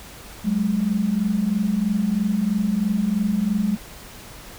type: tone pair together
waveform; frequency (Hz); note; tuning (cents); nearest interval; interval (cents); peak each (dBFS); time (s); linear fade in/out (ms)
sine; 188.43 / 211.5; F#3 / G#3; +32 / +32; major second; 200; -23 / -20; 0.44-3.77; 20
effects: added 50 Hz sine -48 dBFS peak until 4.58 s + pink hiss -41 dBFS RMS until 4.58 s